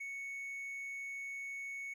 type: tone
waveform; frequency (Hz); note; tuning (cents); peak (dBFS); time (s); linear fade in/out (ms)
triangle; 2217; C#7; 0; -39; 0-1.94; 10
effects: none